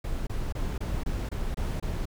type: noise bursts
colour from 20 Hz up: brown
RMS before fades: -30 dBFS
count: 8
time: 0.04-2.055 s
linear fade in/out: 5 ms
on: 230 ms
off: 25 ms
effects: none